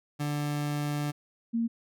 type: tone pair in turn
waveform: 30% pulse / sine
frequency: 146.83 / 230.7 Hz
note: D3 / A#3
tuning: 0 / -18 cents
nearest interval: minor sixth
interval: 782 cents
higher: second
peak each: -26 / -25 dBFS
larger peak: second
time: 0.19-1.12 / 1.53-1.68 s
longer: first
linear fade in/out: 20 ms
effects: none